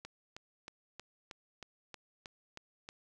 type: click train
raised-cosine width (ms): 0.2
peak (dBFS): -28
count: 10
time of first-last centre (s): 0.05-2.889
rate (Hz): 3.17
effects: none